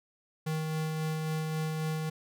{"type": "tone with tremolo", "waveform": "square", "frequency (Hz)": 157.2, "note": "D#3", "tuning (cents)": 18, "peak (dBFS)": -30, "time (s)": [0.46, 2.1], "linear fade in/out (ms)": 10, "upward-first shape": "sine", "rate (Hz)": 3.7, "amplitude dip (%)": 25, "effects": []}